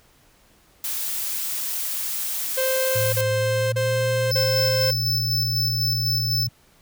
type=noise; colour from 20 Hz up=blue; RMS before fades=-27 dBFS; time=0.84-3.21 s; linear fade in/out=2 ms
type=tone bursts; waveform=45% pulse; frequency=523 Hz; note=C5; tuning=1 cent flat; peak=-21 dBFS; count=4; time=2.57-4.912 s; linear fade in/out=10 ms; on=560 ms; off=34 ms
type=tone with pitch glide; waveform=sine; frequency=110.5 to 118.43 Hz; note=A2 to A#2; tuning=+8 to +28 cents; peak=-24 dBFS; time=2.95-6.49 s; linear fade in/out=10 ms; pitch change=+120 cents; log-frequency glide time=3.32-4 s
type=tone with tremolo; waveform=square; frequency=5274 Hz; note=E8; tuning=in tune; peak=-21 dBFS; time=4.31-6.47 s; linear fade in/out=5 ms; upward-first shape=square; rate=4 Hz; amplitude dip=30%
effects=pink hiss -57 dBFS RMS until 6.81 s